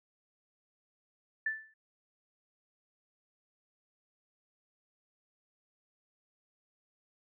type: tone with exponential decay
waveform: sine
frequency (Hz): 1760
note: A6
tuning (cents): 0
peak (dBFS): -27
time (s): 1.46-1.74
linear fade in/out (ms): 5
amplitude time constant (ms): 60
effects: none